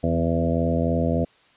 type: harmonic tone with a mistuned harmonic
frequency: 83.4 Hz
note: E2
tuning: 21 cents sharp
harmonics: 1 / 2 / 3 / 4 / 5 / 6 / 7 / 8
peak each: -26 / -25 / -25 / -32 / -35 / -28 / -30 / -29 dBFS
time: 0.03-1.25 s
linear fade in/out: 10 ms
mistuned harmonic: 2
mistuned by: -40 cents
effects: white hiss -57 dBFS RMS until 1.56 s + resampled to 8000 Hz